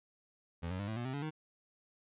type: tone with pitch steps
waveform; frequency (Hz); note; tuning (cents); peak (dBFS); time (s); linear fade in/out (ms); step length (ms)
25% pulse; 84.8 / 92.48 / 100.84 / 109.97 / 119.93 / 130.78 / 142.62 / 155.52; E2 / F#2 / G2 / A2 / A#2 / C3 / C#3 / D#3; +50 / 0 / +49 / 0 / +50 / 0 / +50 / 0; -33; 0.62-1.308; 20; 86
effects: resampled to 8000 Hz